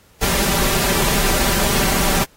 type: noise with comb filter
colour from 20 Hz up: pink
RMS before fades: -18 dBFS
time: 0.21-2.25 s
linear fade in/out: 20 ms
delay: 5.1 ms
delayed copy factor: +0.6
effects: pink hiss -53 dBFS RMS until 2.36 s + AAC 48 kbps